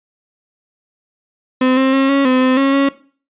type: tone with pitch steps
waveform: 35% pulse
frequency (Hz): 257 / 264.8 / 269.8 / 276.8 / 256.3 / 257.7 / 273.1 / 276.4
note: C4 / C4 / C#4 / C#4 / C4 / C4 / C#4 / C#4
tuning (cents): -31 / +21 / -47 / -2 / -36 / -26 / -26 / -5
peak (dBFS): -9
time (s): 1.61-2.89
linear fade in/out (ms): 5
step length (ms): 160
effects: noise-tail reverb RT60 0.4 s tail -17 dB re dry + resampled to 8000 Hz